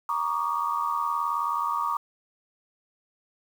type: tone cluster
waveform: sine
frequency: 938 / 1132 / 1211 Hz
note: A#5 / C#6 / D#6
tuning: +11 / +36 / -47 cents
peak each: -30 / -28 / -29 dBFS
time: 0.09-1.97 s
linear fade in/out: 2 ms
effects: 8-bit